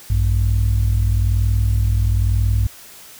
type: tone pair together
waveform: sine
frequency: 58.37 / 99.4 Hz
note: A#1 / G2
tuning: +3 / +25 cents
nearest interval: major sixth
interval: 922 cents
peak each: -15 dBFS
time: 0.1-2.67 s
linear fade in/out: 5 ms
effects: tanh soft clip ceiling -9 dBFS + white hiss -41 dBFS RMS until 3.19 s